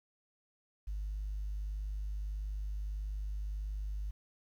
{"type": "tone", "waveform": "sine", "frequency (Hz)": 50.8, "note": "G#1", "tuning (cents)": -38, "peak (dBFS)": -34, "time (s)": [0.87, 4.11], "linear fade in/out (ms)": 10, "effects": ["tanh soft clip ceiling -32 dBFS", "11-bit"]}